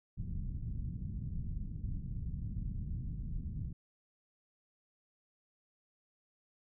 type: low-pass noise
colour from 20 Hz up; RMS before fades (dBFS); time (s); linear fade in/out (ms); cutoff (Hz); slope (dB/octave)
pink; -39; 0.17-3.73; 10; 180; 24
effects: none